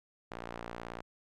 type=tone with band-pass filter; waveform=sawtooth; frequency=58.3 Hz; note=A#1; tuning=1 cent sharp; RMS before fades=-44 dBFS; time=0.31-1.02 s; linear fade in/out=5 ms; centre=1000 Hz; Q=0.64; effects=none